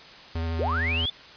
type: tone with vibrato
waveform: square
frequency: 82.41 Hz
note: E2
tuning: in tune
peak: -27 dBFS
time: 0.35-1.06 s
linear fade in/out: 5 ms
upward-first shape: square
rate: 13 Hz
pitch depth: 12 cents each way
type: linear sweep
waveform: sine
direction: up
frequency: 334.5 to 3557 Hz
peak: -25 dBFS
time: 0.59-1.1 s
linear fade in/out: 5 ms
effects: white hiss -46 dBFS RMS until 1.36 s + resampled to 11025 Hz